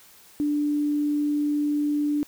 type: tone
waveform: sine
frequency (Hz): 294.2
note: D4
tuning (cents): +3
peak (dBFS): -21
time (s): 0.4-2.23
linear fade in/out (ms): 0
effects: white hiss -52 dBFS RMS until 2.27 s